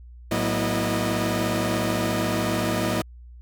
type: tone cluster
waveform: sawtooth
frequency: 110.8 / 184.9 / 242 / 326.1 / 613 Hz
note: A2 / F#3 / B3 / E4 / D#5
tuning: +13 / -1 / -35 / -19 / -26 cents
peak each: -25 dBFS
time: 0.31-3.02 s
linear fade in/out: 5 ms
effects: added 60 Hz sine -41 dBFS peak until 3.41 s